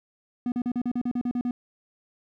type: tone bursts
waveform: triangle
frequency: 244.6 Hz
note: B3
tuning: 16 cents flat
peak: -22 dBFS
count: 11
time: 0.46-1.51 s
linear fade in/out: 2 ms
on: 60 ms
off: 39 ms
effects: none